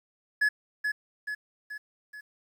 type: tone with echo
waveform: triangle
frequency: 1700 Hz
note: G#6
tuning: 40 cents sharp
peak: -19 dBFS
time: 0.41-0.49 s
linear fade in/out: 10 ms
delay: 430 ms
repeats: 4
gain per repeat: -5 dB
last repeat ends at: 2.21 s
effects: 10-bit